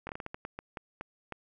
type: slowing click train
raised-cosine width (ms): 0.5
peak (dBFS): -23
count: 12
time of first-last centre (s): 0.07-1.323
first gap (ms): 21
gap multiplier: 1.31
effects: none